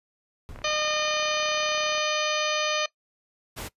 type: noise with exponential decay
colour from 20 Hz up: brown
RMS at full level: -38 dBFS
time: 0.49-1.09 s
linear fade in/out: 0 ms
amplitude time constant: 130 ms
type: click train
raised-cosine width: 0.5 ms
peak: -28 dBFS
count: 50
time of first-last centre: 0.56-1.98 s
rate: 34.5 Hz
type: harmonic tone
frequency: 609 Hz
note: D#5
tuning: 37 cents flat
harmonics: 1 / 2 / 3 / 4 / 5 / 6 / 7 / 8 / 10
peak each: -29 / -31 / -34 / -30 / -32 / -35 / -36 / -37 / -35 dBFS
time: 0.64-2.86 s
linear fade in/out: 5 ms
type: noise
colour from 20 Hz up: pink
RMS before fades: -36 dBFS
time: 3.56-3.69 s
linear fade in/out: 20 ms
effects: noise-tail reverb RT60 0.1 s tail -20 dB re dry + resampled to 32000 Hz